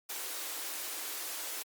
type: high-pass noise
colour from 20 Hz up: white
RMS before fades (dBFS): -39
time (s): 0.09-1.63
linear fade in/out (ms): 10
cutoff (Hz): 280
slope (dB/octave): 96
effects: Opus 48 kbps